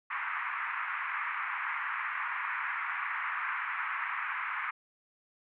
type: band-pass noise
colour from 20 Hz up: pink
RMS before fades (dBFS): -35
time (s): 0.1-4.71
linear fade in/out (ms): 10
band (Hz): 1000 to 2300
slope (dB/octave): 48
effects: none